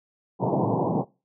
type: band-pass noise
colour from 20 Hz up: pink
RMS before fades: -24 dBFS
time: 0.39-1.05 s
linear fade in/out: 50 ms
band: 110 to 1000 Hz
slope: 96 dB/octave
effects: noise-tail reverb RT60 0.3 s tail -23 dB re dry